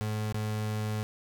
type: tone with dropouts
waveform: 35% pulse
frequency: 107.3 Hz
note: A2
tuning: 43 cents flat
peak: -28 dBFS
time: 0.01-1.03 s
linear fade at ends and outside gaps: 0 ms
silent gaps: 0.325-0.344 s
effects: none